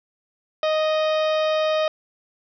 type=harmonic tone; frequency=622.3 Hz; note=D#5; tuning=in tune; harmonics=1 / 2 / 3 / 4 / 5 / 6 / 7 / 8 / 9; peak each=-19 / -28 / -35 / -34 / -35 / -34 / -47 / -42 / -47 dBFS; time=0.63-1.88 s; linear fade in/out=2 ms; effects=none